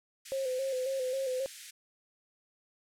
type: high-pass noise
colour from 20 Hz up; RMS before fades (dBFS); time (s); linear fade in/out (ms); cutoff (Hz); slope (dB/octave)
white; -45; 0.25-1.71; 10; 1600; 48
type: tone with vibrato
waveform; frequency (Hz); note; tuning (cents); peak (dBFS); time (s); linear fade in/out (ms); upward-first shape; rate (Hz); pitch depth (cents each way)
sine; 523.3; C5; 0; -30; 0.32-1.46; 0; square; 3.7; 46
effects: low-pass 10000 Hz 12 dB/octave